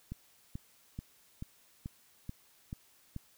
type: click train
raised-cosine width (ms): 5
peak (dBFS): -27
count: 8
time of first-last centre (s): 0.12-3.163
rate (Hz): 2.3
effects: white hiss -65 dBFS RMS until 3.37 s